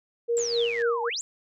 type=tone with tremolo; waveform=sine; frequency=470 Hz; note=A#4; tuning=14 cents sharp; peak=-21 dBFS; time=0.28-1.1 s; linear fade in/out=20 ms; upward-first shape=sine; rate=3.8 Hz; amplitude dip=65%
type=exponential two-way sweep; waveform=sine; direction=down then up; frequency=7700 to 830 to 7700 Hz; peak=-28 dBFS; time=0.37-1.21 s; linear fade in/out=0 ms; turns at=1.03 s
type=click train; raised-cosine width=0.2 ms; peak=-27 dBFS; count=48; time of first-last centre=0.38-0.819 s; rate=107 Hz
effects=none